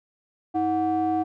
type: ring-modulated tone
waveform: triangle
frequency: 207.7 Hz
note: G#3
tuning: in tune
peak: -16 dBFS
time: 0.54-1.24 s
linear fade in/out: 20 ms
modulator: 527 Hz
effects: none